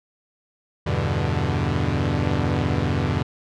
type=chord; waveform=sawtooth; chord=E minor seventh; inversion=none; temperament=equal; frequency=82.41 / 98 / 123.47 / 146.83 Hz; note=E2 / G2 / B2 / D3; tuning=0 / 0 / 0 / 0 cents; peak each=-22 dBFS; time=0.86-3.23 s; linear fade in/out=10 ms; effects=low-pass 4000 Hz 12 dB/octave